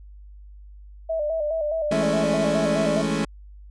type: tone with vibrato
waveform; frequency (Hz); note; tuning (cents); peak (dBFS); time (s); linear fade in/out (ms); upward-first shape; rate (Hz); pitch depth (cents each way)
sine; 622.3; D#5; 0; -22; 1.09-3.02; 10; square; 4.8; 72
type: chord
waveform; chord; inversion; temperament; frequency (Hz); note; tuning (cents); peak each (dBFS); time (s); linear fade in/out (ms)
30% pulse; A major seventh; second; equal; 164.81 / 207.7 / 220 / 277.2; E3 / G#3 / A3 / C#4; 0 / 0 / 0 / 0; -25; 1.91-3.25; 5
effects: added 50 Hz sine -41 dBFS peak until 3.7 s + resampled to 22050 Hz